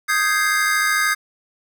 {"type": "chord", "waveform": "square", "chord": "Ab major seventh", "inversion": "second", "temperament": "equal", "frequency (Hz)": [1244.5, 1568, 1661.2, 2093], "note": ["Eb6", "G6", "Ab6", "C7"], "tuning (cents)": [0, 0, 0, 0], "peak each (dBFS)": -23, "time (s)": [0.08, 1.15], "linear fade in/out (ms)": 20, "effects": []}